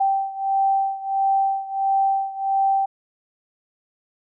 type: beating tone pair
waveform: sine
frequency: 780 / 781.5 Hz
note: G5 / G5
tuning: -9 / -6 cents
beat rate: 1.5 Hz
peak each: -20 / -23 dBFS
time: 0-2.86 s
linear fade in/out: 10 ms
effects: none